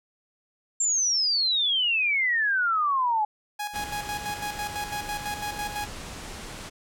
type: exponential sweep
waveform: sine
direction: down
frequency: 7459 to 830.6 Hz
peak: -21 dBFS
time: 0.8-3.25 s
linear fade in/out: 5 ms
type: tone with tremolo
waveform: sawtooth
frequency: 830.6 Hz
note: G#5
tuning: in tune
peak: -25 dBFS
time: 3.59-5.86 s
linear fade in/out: 10 ms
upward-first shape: square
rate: 6 Hz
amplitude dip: 60%
type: low-pass noise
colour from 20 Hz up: pink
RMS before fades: -39 dBFS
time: 3.73-6.7 s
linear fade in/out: 20 ms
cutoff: 9700 Hz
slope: 24 dB/octave
effects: none